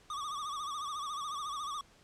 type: tone with vibrato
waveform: square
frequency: 1174.7 Hz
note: D6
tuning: in tune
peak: -37 dBFS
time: 0.1-1.81 s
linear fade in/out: 2 ms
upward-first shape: sine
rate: 14 Hz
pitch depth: 100 cents each way
effects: pink hiss -62 dBFS RMS until 2.03 s + low-pass 8000 Hz 12 dB/octave